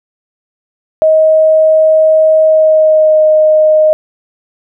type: tone with pitch glide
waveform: sine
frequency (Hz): 630 to 619.9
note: D#5 to D#5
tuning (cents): +21 to -7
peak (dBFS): -4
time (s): 1.02-3.93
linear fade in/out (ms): 0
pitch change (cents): -28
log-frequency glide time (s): 2.46-3.24
effects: none